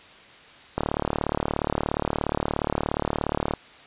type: click train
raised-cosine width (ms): 1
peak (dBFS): -9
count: 103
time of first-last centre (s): 0.78-3.537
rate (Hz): 37
effects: white hiss -48 dBFS RMS until 3.86 s + resampled to 8000 Hz